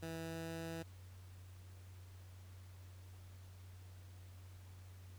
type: tone with pitch glide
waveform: 15% pulse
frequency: 163.5 to 164.54 Hz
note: E3 to E3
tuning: -14 to -3 cents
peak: -37 dBFS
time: 0.02-0.83 s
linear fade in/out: 10 ms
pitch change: +11 cents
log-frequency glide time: 0.16-0.59 s
effects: added 92 Hz sine -53 dBFS peak until 5.18 s + pink hiss -66 dBFS RMS until 5.18 s